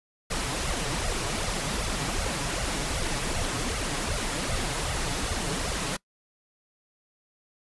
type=noise with flanger; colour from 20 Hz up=pink; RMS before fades=-29 dBFS; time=0.3-5.97 s; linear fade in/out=10 ms; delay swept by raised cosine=1.4 to 7.2 ms; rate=2.6 Hz; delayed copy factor=+0.85; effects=noise-tail reverb RT60 0.1 s tail -23 dB re dry + resampled to 24000 Hz